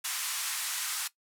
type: band-pass noise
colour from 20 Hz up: white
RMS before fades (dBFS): -34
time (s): 0.04-1.08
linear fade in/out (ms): 10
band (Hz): 980 to 12000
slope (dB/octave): 24
effects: noise-tail reverb RT60 0.1 s tail -17 dB re dry